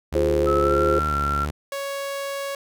sawtooth tone with vibrato, 73.42 Hz, D2, in tune, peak -21 dBFS, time 0.12-1.51 s, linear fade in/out 10 ms, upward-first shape square, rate 1.5 Hz, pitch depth 44 cents each way
sine chord, F minor, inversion none, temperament equal with one note detuned, 346 / 415.3 / 523.3 Hz, F4 / Ab4 / C5, -16 / 0 / 0 cents, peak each -23 / -23 / -22 dBFS, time 0.15-0.99 s, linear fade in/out 2 ms
sine tone with pitch glide, 1300 to 1359.9 Hz, E6 to F6, -24 to -46 cents, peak -22 dBFS, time 0.46-1.46 s, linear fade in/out 20 ms, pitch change +78 cents, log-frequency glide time 0.59-0.74 s
sawtooth tone, 556 Hz, C#5, 5 cents sharp, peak -23 dBFS, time 1.72-2.55 s, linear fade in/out 2 ms
effects none

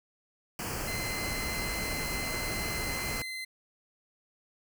pink band-stop noise, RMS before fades -35 dBFS, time 0.59-3.22 s, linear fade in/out 2 ms, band 3100 to 4400 Hz, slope 96 dB/octave
30% pulse tone, 2061 Hz, C7, 27 cents flat, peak -33 dBFS, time 0.87-3.45 s, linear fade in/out 10 ms
effects none

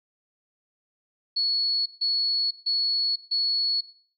sine tone bursts, 4385 Hz, C#8, 20 cents flat, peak -22 dBFS, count 4, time 1.36-3.81 s, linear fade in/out 10 ms, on 500 ms, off 150 ms, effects noise-tail reverb RT60 0.5 s tail -17 dB re dry

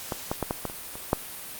clicks, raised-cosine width 1 ms, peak -14 / -12 / -12 / -12 / -14 / -24 / -23 / -6 dBFS, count 8, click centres 0.122 / 0.315 / 0.427 / 0.509 / 0.653 / 0.699 / 0.955 / 1.131 s, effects white hiss -39 dBFS RMS until 1.59 s + Opus 48 kbps

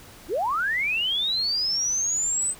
sine linear sweep, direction up, 277.2 to 8240 Hz, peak -22 dBFS, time 0.28-2.55 s, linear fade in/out 50 ms, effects pink hiss -47 dBFS RMS until 2.59 s

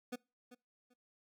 25% pulse tone with echo, 246.9 Hz, B3, in tune, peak -35 dBFS, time 0.12-0.16 s, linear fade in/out 10 ms, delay 390 ms, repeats 2, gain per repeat -14 dB, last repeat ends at 0.94 s, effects noise-tail reverb RT60 0.3 s tail -25 dB re dry

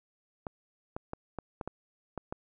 clicks, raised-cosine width 1 ms, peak -22 dBFS, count 8, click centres 0.468 / 0.965 / 1.134 / 1.387 / 1.612 / 1.676 / 2.177 / 2.325 s, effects none

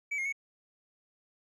triangle tone with pitch steps, 2288 / 2139 / 2215 Hz, D7 / C7 / C#7, -46 / +38 / -2 cents, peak -29 dBFS, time 0.11-0.326 s, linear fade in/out 10 ms, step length 72 ms, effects resampled to 24000 Hz

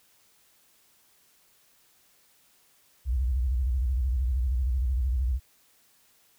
sine tone with vibrato, 63.2 Hz, B1, 41 cents sharp, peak -23 dBFS, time 3.05-5.4 s, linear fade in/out 50 ms, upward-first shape square, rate 13 Hz, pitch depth 140 cents each way, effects white hiss -63 dBFS RMS until 6.38 s

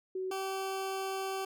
sine / 20% pulse tone pair in turn, 374.9 / 385 Hz, F#4 / G4, +23 / -31 cents, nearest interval unison, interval 46 cents, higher second, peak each -33 / -29 dBFS, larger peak second, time 0.15-0.31 / 0.31-1.45 s, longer second, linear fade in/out 5 ms, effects none

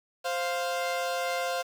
sawtooth tone pair together, 523.3 / 698.5 Hz, C5 / F5, 0 / 0 cents, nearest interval perfect fourth, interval 500 cents, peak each -27 dBFS, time 0.24-1.63 s, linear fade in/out 20 ms, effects low-pass 8000 Hz 12 dB/octave + 8-bit

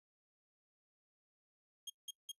sawtooth tone bursts, 3244 Hz, G#7, 41 cents flat, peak -39 dBFS, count 3, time 1.87-2.317 s, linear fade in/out 5 ms, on 29 ms, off 180 ms, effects noise-tail reverb RT60 0.1 s tail -23 dB re dry + resampled to 32000 Hz

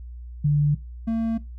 sine / triangle tone pair in turn, 146.83 / 226.5 Hz, D3 / A#3, 0 / -50 cents, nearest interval minor sixth, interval 750 cents, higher second, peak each -16 / -19 dBFS, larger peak first, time 0.44-0.75 / 1.07-1.38 s, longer neither, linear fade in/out 10 ms, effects noise-tail reverb RT60 0.2 s tail -18 dB re dry + added 60 Hz sine -35 dBFS peak until 1.58 s

